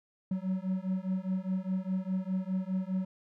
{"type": "beating tone pair", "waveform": "triangle", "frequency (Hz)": [185.2, 190.1], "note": ["F#3", "F#3"], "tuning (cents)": [2, 47], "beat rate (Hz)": 4.9, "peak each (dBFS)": -31, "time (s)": [0.31, 3.05], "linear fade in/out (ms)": 5, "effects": []}